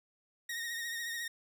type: tone with vibrato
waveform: sawtooth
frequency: 1864.7 Hz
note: A#6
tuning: in tune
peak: -33 dBFS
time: 0.49-1.28 s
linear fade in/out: 5 ms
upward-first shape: triangle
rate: 14 Hz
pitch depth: 47 cents each way
effects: none